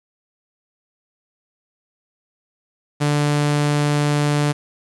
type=tone; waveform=sawtooth; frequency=146.83 Hz; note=D3; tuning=in tune; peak=-12 dBFS; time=3-4.53 s; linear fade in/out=20 ms; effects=resampled to 24000 Hz + 7-bit